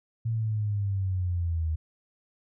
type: linear sweep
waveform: sine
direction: down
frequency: 114.8 to 77.78 Hz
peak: -25 dBFS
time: 0.25-1.76 s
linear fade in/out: 10 ms
effects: none